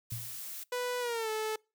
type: noise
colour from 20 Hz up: blue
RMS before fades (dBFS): -42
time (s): 0.1-0.64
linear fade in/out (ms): 10
type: tone with exponential decay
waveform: sine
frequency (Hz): 116.54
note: A#2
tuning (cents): 0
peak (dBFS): -33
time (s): 0.12-0.41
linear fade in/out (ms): 0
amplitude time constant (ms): 61
type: tone with pitch glide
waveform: sawtooth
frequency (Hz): 493.8 to 434.9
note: B4 to A4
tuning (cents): 0 to -20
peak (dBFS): -28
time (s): 0.72-1.56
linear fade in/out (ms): 5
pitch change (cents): -220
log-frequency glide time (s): 1-1.3
effects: noise-tail reverb RT60 0.3 s tail -26 dB re dry